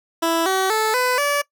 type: tone with pitch steps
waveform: 15% pulse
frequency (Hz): 330.9 / 380.1 / 436.6 / 501.6 / 576.1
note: E4 / F#4 / A4 / B4 / D5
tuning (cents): +7 / +47 / -13 / +27 / -33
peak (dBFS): -11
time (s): 0.22-1.42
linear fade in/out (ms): 10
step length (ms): 240
effects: noise-tail reverb RT60 0.1 s tail -21 dB re dry